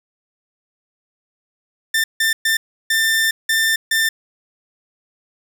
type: tone bursts at uneven times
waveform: sawtooth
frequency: 1790 Hz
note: A6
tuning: 29 cents sharp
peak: -11 dBFS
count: 6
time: 1.94-2.04 / 2.2-2.33 / 2.45-2.57 / 2.9-3.31 / 3.49-3.76 / 3.91-4.09 s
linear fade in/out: 5 ms
effects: 7-bit